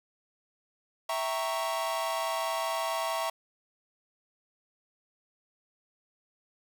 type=chord; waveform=45% pulse; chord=E diminished seventh; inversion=none; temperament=equal; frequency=659.3 / 784 / 932.3 / 1108.7 Hz; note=E5 / G5 / Bb5 / Db6; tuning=0 / 0 / 0 / 0 cents; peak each=-33 / -39 / -35 / -35 dBFS; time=1.09-3.3 s; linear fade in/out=5 ms; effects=none